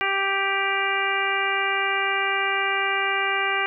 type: harmonic tone with a mistuned harmonic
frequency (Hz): 392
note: G4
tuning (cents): 0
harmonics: 1 / 2 / 3 / 4 / 5 / 6 / 7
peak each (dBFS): -31 / -29 / -28 / -28 / -28 / -27 / -31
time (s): 0.01-3.66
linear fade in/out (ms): 0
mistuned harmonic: 7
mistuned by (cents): +41
effects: none